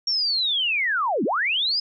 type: linear two-way sweep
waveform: sine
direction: down then up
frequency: 5588 to 185 to 5120 Hz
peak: -20 dBFS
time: 0.07-1.8 s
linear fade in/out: 5 ms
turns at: 1.24 s
effects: none

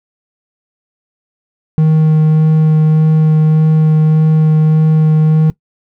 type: tone with vibrato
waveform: triangle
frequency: 156.3 Hz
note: D#3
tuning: 8 cents sharp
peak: -4 dBFS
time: 1.78-5.5 s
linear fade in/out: 0 ms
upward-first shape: sine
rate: 1.7 Hz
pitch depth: 9 cents each way
effects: noise-tail reverb RT60 0.1 s tail -20 dB re dry

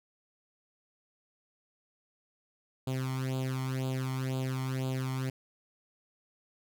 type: tone with flanger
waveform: sawtooth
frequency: 130.81 Hz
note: C3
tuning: in tune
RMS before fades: -33 dBFS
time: 2.87-5.3 s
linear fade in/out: 5 ms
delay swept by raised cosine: 0.26 to 0.94 ms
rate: 2 Hz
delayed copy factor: +0.8
effects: none

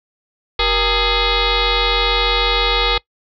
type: tone with frequency modulation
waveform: sine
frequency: 1661.2 Hz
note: G#6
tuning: in tune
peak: -13 dBFS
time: 0.59-2.98 s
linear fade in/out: 5 ms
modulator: 427 Hz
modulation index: 5.9
effects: noise-tail reverb RT60 0.1 s tail -22 dB re dry

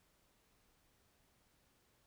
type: silence
effects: pink hiss -74 dBFS RMS until 2.06 s

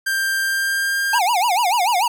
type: tone with pitch glide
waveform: 45% pulse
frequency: 1584 to 1601.5 Hz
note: G6 to G6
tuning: +18 to +37 cents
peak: -18 dBFS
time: 0.06-1.19 s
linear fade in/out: 10 ms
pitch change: +19 cents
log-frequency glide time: 0.44-1.01 s
type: tone with vibrato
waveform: square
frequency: 830.6 Hz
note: G#5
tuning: in tune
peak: -16 dBFS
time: 1.13-2.08 s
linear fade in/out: 5 ms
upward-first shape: sine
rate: 6.8 Hz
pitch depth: 290 cents each way
effects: none

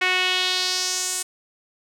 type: tone with band-pass filter sweep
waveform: sawtooth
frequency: 367.9 Hz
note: F#4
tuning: 10 cents flat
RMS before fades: -23 dBFS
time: 0.01-1.23 s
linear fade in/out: 10 ms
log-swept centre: 2200 to 8600 Hz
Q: 2.4
effects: none

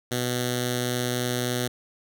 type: tone with notch filter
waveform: 5% pulse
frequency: 123.47 Hz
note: B2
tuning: in tune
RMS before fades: -27 dBFS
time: 0.11-1.68 s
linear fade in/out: 10 ms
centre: 1000 Hz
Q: 0.61
effects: none

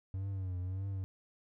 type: tone with vibrato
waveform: triangle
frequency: 94 Hz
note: F#2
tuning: 28 cents sharp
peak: -33 dBFS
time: 0.14-1.04 s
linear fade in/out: 0 ms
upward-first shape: triangle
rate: 1.7 Hz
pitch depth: 92 cents each way
effects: none

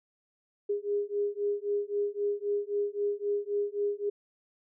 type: beating tone pair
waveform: sine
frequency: 407.2 / 411 Hz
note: G#4 / G#4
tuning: -34 / -18 cents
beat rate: 3.8 Hz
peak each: -31 dBFS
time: 0.69-4.1 s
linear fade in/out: 10 ms
effects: none

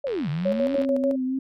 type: linear two-way sweep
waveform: sine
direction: down then up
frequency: 587.3 to 138.59 to 284.8 Hz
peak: -24 dBFS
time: 0.04-0.76 s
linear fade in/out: 5 ms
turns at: 0.29 s
type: click train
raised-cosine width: 0.3 ms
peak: -23 dBFS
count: 67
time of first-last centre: 0.07-0.848 s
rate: 84.8 Hz
type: tone with tremolo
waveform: sine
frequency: 554.4 Hz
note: C#5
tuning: in tune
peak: -20 dBFS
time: 0.45-1.16 s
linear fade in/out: 10 ms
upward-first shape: square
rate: 6.8 Hz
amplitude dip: 60%
type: tone with vibrato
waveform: sine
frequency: 261.2 Hz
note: C4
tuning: 3 cents flat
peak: -23 dBFS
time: 0.78-1.39 s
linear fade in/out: 5 ms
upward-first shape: triangle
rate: 3.8 Hz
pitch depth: 41 cents each way
effects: none

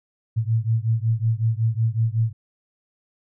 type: beating tone pair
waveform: sine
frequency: 110.6 / 116 Hz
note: A2 / A#2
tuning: +9 / -8 cents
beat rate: 5.4 Hz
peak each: -21 / -22 dBFS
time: 0.36-2.33 s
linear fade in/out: 20 ms
effects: none

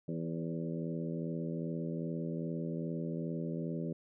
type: harmonic tone with a mistuned harmonic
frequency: 82.5 Hz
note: E2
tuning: 2 cents sharp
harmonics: 2 / 3 / 4 / 5 / 6 / 7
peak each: -37 / -41 / -43 / -45 / -47 / -48 dBFS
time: 0.08-3.93 s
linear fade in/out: 5 ms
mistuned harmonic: 6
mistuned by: +27 cents
effects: none

